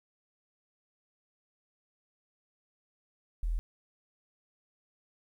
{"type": "tone", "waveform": "sine", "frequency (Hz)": 41.2, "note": "E1", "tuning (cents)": 0, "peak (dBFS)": -28, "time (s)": [3.43, 3.59], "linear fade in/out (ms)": 0, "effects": ["11-bit"]}